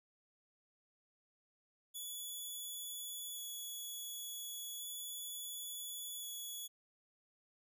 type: tone with vibrato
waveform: 10% pulse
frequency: 3402 Hz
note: G#7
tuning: 41 cents sharp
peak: -36 dBFS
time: 1.94-6.68 s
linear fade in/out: 20 ms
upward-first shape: square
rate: 0.35 Hz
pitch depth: 8 cents each way
effects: none

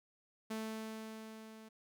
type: tone with level ramp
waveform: sawtooth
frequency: 220 Hz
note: A3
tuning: in tune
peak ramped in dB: -34 to -49 dBFS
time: 0.5-1.69 s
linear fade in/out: 10 ms
effects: none

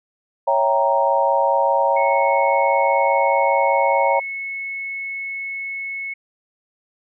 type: chord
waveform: sine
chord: C# diminished seventh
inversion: none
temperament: equal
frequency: 554.4 / 659.3 / 784 / 932.3 Hz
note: C#5 / E5 / G5 / Bb5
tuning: 0 / 0 / 0 / 0 cents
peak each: -19 / -23 / -22 / -18 dBFS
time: 0.47-4.2 s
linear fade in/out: 10 ms
type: tone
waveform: sine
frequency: 2196 Hz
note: C#7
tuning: 17 cents flat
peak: -25 dBFS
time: 1.96-6.14 s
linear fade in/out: 10 ms
effects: none

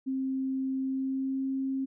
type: tone with pitch glide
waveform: sine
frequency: 264.9 to 267.4 Hz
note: C4 to C4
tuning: +22 to +38 cents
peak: -28 dBFS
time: 0.06-1.86 s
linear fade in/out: 20 ms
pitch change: +16 cents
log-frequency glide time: 0.8-1.44 s
effects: none

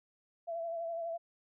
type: tone with vibrato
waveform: sine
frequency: 670 Hz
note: E5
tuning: 28 cents sharp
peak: -35 dBFS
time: 0.47-1.18 s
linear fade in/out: 20 ms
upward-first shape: sine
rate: 12 Hz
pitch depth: 33 cents each way
effects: none

